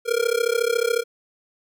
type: tone with amplitude modulation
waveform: square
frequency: 468.8 Hz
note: A#4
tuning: 10 cents sharp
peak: -16 dBFS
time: 0.05-1.04 s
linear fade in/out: 50 ms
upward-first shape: sine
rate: 34 Hz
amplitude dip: 95%
effects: none